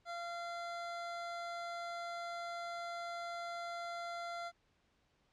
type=tone; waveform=25% pulse; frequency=688 Hz; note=F5; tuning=26 cents flat; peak=-37 dBFS; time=0.05-4.52 s; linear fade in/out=50 ms; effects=pink hiss -75 dBFS RMS until 5.32 s + low-pass 5000 Hz 12 dB/octave